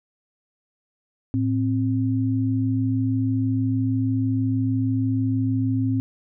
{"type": "tone pair together", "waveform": "sine", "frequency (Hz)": [110, 263.7], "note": ["A2", "C4"], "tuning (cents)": [0, 14], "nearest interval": "octave + minor third", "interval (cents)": 1514, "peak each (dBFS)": -22, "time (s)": [1.34, 6], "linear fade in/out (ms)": 0, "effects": []}